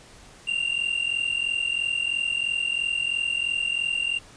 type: tone pair together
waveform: triangle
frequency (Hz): 2751 / 2794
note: F7 / F7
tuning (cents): -27 / 0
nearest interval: unison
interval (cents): 27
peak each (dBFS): -26 / -24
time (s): 0.47-4.19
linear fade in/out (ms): 10
effects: pink hiss -49 dBFS RMS until 4.36 s + resampled to 22050 Hz